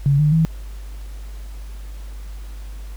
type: tone with pitch steps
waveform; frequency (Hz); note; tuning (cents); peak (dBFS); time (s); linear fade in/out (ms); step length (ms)
sine; 140.5 / 150.58 / 161.39; C#3 / D3 / E3; +24 / +44 / -36; -12; 0.06-0.45; 0; 130
effects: added 50 Hz sine -30 dBFS peak until 2.96 s + pink hiss -48 dBFS RMS until 2.96 s